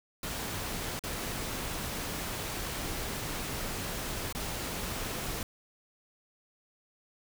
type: noise with dropouts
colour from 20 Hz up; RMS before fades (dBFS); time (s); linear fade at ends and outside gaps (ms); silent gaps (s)
pink; -36; 0.23-5.43; 2; 0.993-1.037 / 4.326-4.349
effects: none